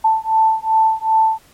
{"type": "beating tone pair", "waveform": "sine", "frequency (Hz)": [883, 885.6], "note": ["A5", "A5"], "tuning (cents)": [6, 11], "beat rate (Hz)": 2.6, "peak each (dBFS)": -15, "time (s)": [0.04, 1.39], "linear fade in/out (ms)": 10, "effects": ["pink hiss -50 dBFS RMS until 1.53 s", "MP3 64 kbps"]}